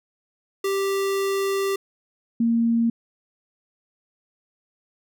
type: tone pair in turn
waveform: square / sine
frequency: 392 / 231.4 Hz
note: G4 / A#3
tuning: 0 / -13 cents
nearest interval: major sixth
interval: 913 cents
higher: first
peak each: -22 / -17 dBFS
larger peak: second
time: 0.64-1.76 / 2.4-2.9 s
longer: first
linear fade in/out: 5 ms
effects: none